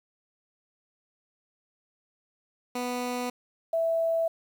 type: tone pair in turn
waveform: 15% pulse / sine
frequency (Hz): 246.9 / 659.1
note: B3 / E5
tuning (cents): 0 / 0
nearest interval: octave + perfect fourth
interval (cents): 1700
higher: second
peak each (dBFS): -23 / -23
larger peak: neither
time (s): 2.75-3.3 / 3.73-4.28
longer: neither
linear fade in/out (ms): 5
effects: 9-bit